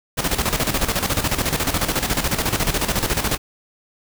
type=noise with tremolo; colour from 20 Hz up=pink; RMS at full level=-19 dBFS; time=0.17-3.38 s; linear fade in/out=20 ms; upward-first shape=square; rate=14 Hz; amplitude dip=65%; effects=none